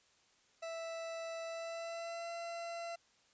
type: tone with pitch glide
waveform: 40% pulse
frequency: 659.3 to 678.6 Hz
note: E5 to F5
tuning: 0 to -50 cents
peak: -40 dBFS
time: 0.62-2.96 s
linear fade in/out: 10 ms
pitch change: +50 cents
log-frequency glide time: 1.45-2.31 s
effects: white hiss -70 dBFS RMS until 3.33 s + resampled to 16000 Hz

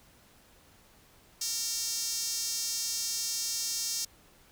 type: tone with high-pass filter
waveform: sawtooth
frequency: 459.8 Hz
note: A#4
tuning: 24 cents flat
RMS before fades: -33 dBFS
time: 1.41-4.05 s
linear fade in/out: 5 ms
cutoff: 5700 Hz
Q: 3.1
effects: pink hiss -60 dBFS RMS until 4.51 s

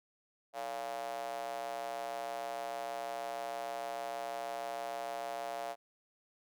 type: tone with high-pass filter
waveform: square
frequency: 63.2 Hz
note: B1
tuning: 41 cents sharp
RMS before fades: -40 dBFS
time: 0.53-5.76 s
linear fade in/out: 50 ms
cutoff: 660 Hz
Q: 5.4
effects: none

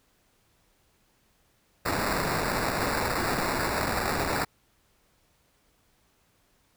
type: noise with sample-and-hold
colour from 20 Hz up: violet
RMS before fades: -28 dBFS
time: 1.85-4.45 s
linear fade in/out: 10 ms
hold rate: 3150 Hz
effects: pink hiss -67 dBFS RMS until 6.76 s

